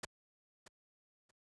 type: noise with echo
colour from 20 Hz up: pink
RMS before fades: -40 dBFS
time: 0.03-0.05 s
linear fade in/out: 5 ms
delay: 630 ms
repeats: 2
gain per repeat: -15 dB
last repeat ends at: 1.31 s
effects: high-pass 60 Hz 12 dB/octave + resampled to 22050 Hz